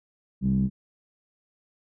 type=tone with low-pass filter; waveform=10% pulse; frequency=65.41 Hz; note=C2; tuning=in tune; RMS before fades=-23 dBFS; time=0.41-0.7 s; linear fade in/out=50 ms; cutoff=180 Hz; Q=7.6; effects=none